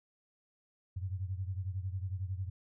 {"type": "beating tone pair", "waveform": "sine", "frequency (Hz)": [91.5, 102.5], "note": ["F#2", "G#2"], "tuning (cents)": [-19, -22], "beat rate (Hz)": 11, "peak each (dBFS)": [-36, -40], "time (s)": [0.96, 2.5], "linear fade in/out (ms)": 10, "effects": []}